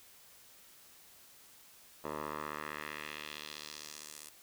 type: tone with band-pass filter sweep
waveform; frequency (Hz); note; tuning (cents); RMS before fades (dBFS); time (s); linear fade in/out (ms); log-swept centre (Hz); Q
10% pulse; 75.3; D2; +44; -44; 2.04-4.29; 5; 790 to 9200; 1.5
effects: white hiss -59 dBFS RMS until 4.42 s